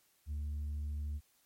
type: tone with tanh clipping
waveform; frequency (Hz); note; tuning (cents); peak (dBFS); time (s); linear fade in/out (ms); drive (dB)
sine; 73.9; D2; +11; -36; 0.26-1.21; 50; 2
effects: white hiss -71 dBFS RMS until 1.45 s + MP3 64 kbps